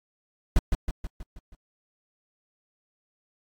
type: noise with echo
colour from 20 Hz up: brown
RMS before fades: -17 dBFS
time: 0.56-0.59 s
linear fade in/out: 2 ms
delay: 160 ms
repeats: 6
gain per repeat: -5 dB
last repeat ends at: 1.55 s
effects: AAC 48 kbps